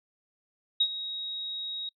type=tone with ADSR envelope; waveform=sine; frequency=3789 Hz; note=A#7; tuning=27 cents sharp; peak=-19 dBFS; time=0.8-1.89 s; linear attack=8 ms; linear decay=64 ms; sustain=-14 dB; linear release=3 ms; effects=noise-tail reverb RT60 0.1 s tail -25 dB re dry